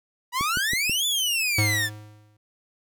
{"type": "exponential two-way sweep", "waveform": "sawtooth", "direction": "up then down", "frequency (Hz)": [950, 3520, 1720], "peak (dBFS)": -19, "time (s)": [0.32, 1.9], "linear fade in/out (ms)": 50, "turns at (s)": 1.06}
{"type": "click train", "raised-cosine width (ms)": 3, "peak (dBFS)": -19, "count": 4, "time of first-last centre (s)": [0.41, 0.896], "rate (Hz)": 6.17}
{"type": "tone with exponential decay", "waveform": "square", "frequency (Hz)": 105.8, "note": "G#2", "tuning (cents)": 33, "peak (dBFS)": -20, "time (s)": [1.58, 2.37], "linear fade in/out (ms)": 5, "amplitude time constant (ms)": 170}
{"effects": []}